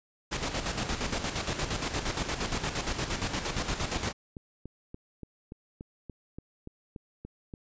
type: noise with tremolo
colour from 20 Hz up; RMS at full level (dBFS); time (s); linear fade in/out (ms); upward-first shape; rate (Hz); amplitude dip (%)
pink; -30; 0.31-4.13; 20; square; 8.6; 55
type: click train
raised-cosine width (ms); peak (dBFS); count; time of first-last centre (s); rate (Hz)
3; -28; 13; 4.08-7.538; 3.47
effects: resampled to 16000 Hz